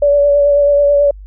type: tone with vibrato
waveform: sine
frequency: 574 Hz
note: D5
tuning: 40 cents flat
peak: -7 dBFS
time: 0.02-1.11 s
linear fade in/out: 5 ms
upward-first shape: sine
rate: 9.2 Hz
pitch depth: 19 cents each way
effects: added 49 Hz sine -30 dBFS peak until 1.26 s